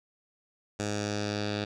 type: tone with low-pass filter sweep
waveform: 10% pulse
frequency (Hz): 103.83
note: G#2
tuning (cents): 0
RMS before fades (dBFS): -32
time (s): 0.79-1.65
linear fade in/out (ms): 10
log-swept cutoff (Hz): 7100 to 4100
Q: 2.7
effects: none